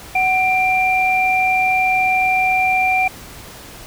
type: tone pair together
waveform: sine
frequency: 746.8 / 2371 Hz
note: F#5 / D7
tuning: +16 / +16 cents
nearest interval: octave + minor sixth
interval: 2000 cents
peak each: -16 dBFS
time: 0.15-3.08 s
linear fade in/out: 5 ms
effects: pink hiss -37 dBFS RMS until 3.86 s